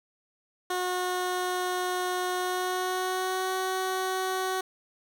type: tone with pitch glide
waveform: 15% pulse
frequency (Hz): 363.5 to 375.2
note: F#4 to F#4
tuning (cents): -31 to +24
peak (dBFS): -21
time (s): 0.7-4.61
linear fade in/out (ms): 5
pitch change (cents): +55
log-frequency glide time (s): 2.37-3.55
effects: none